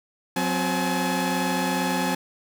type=tone cluster; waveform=sawtooth; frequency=181.3 / 260.8 / 851 Hz; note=F#3 / C4 / G#5; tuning=-35 / -5 / +42 cents; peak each=-23 dBFS; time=0.36-2.15 s; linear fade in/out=5 ms; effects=none